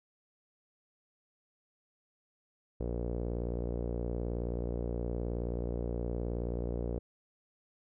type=tone with low-pass filter; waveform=sawtooth; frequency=59 Hz; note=A#1; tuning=22 cents sharp; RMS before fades=-35 dBFS; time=2.8-6.99 s; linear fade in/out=5 ms; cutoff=480 Hz; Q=2.9; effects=none